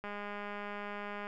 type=click train; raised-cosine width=0.5 ms; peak=-27 dBFS; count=253; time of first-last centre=0.04-1.269 s; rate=205 Hz; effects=none